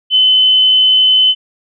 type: tone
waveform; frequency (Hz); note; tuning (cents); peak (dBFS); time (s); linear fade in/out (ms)
sine; 3037; F#7; +44; -6; 0.1-1.35; 50
effects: none